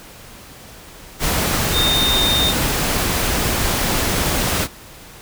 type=tone in noise; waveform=sine; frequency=3658 Hz; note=A#7; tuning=33 cents flat; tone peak=-16 dBFS; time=1.72-2.54 s; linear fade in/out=50 ms; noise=pink; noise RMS=-19 dBFS; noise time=1.19-4.68 s; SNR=0 dB; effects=pink hiss -40 dBFS RMS until 5.21 s